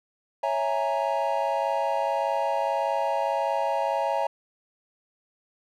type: chord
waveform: triangle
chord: A# half-diminished seventh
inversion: first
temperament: equal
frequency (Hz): 554.4 / 659.3 / 830.6 / 932.3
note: C#5 / E5 / G#5 / A#5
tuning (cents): 0 / 0 / 0 / 0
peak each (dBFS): -27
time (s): 0.43-4.27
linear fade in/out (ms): 5
effects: none